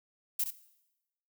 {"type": "noise with echo", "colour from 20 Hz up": "violet", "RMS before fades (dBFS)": -30, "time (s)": [0.39, 0.44], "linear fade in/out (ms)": 5, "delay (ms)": 66, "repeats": 1, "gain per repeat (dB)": -7, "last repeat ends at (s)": 0.506, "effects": ["noise-tail reverb RT60 0.9 s tail -17 dB re dry"]}